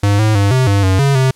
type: tone with pitch steps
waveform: square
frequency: 101.4 / 108.5 / 100.2 / 129.6 / 100 / 94.6 / 139 / 131.4 Hz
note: G#2 / A2 / G2 / C3 / G2 / F#2 / C#3 / C3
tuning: -41 / -24 / +38 / -16 / +35 / +39 / +5 / +8 cents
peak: -10 dBFS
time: 0.03-1.31 s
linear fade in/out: 5 ms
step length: 160 ms
effects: white hiss -50 dBFS RMS until 1.35 s + low-pass 10000 Hz 12 dB/octave